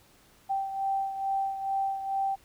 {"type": "beating tone pair", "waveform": "sine", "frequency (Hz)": [780, 782.3], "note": ["G5", "G5"], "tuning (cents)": [-9, -4], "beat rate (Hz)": 2.3, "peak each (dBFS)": [-28, -35], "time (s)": [0.49, 2.36], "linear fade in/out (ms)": 20, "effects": ["pink hiss -60 dBFS RMS until 2.44 s"]}